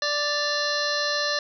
harmonic tone with a mistuned harmonic, 587.3 Hz, D5, in tune, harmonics 1 / 2 / 3 / 5 / 6 / 7 / 8 / 9 / 10, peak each -29 / -32 / -28 / -38 / -37 / -28 / -38 / -34 / -39 dBFS, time 0.02-1.39 s, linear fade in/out 2 ms, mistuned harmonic 5, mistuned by -86 cents, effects none

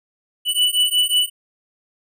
square beating tone pair, 2964 / 2969.5 Hz, F#7 / F#7, +2 / +6 cents, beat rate 5.5 Hz, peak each -19 / -19 dBFS, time 0.45-1.3 s, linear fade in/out 50 ms, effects none

